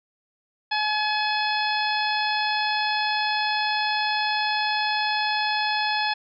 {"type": "harmonic tone", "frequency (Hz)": 850, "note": "G#5", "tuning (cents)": 40, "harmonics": [1, 2, 3, 4, 5, 6], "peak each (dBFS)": [-25, -28, -30, -31, -32, -33], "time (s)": [0.71, 6.14], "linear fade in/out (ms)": 10, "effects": []}